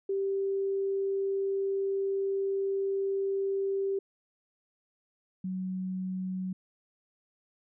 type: tone pair in turn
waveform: sine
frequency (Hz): 391.4 / 186.16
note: G4 / F#3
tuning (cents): -3 / +11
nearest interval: octave + minor second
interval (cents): 1286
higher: first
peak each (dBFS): -27 / -31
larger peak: first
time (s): 0.09-3.99 / 5.44-6.53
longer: first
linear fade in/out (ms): 5
effects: none